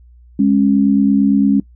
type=tone pair together; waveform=sine; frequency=205.4 / 274.2 Hz; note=G#3 / C#4; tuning=-19 / -19 cents; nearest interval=perfect fourth; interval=500 cents; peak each=-12 dBFS; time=0.39-1.6 s; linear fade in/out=5 ms; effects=noise-tail reverb RT60 0.1 s tail -21 dB re dry + added 60 Hz sine -41 dBFS peak until 1.75 s